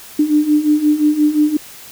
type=beating tone pair; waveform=sine; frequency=296.4 / 302.1 Hz; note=D4 / D4; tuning=+16 / +49 cents; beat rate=5.7 Hz; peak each=-16 / -12 dBFS; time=0.19-1.57 s; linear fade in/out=5 ms; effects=white hiss -37 dBFS RMS until 1.91 s